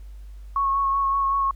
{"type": "tone with vibrato", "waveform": "sine", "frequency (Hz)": 1100, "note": "C#6", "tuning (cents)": -14, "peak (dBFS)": -19, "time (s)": [0.56, 1.51], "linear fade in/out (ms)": 2, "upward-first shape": "sine", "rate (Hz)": 5.3, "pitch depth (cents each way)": 18, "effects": ["added 50 Hz sine -37 dBFS peak until 1.55 s", "pink hiss -62 dBFS RMS until 1.55 s"]}